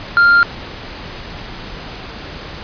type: tone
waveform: triangle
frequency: 1396.9 Hz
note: F6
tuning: in tune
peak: -5 dBFS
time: 0.17-0.43 s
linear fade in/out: 0 ms
effects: pink hiss -30 dBFS RMS until 2.63 s + resampled to 11025 Hz